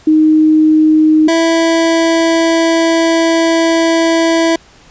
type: tone pair in turn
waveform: sine / 25% pulse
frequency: 311.1 / 329.6 Hz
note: D#4 / E4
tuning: 0 / 0 cents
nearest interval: minor second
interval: 100 cents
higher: second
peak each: -5 dBFS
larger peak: neither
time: 0.07-1.28 / 1.28-4.56 s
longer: second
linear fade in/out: 5 ms
effects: pink hiss -43 dBFS RMS until 4.9 s + resampled to 16000 Hz